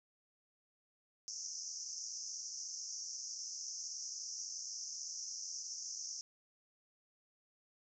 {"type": "band-pass noise", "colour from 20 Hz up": "pink", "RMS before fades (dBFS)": -45, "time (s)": [1.28, 6.21], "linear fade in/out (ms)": 0, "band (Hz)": [5300, 6500], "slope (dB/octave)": 96, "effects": []}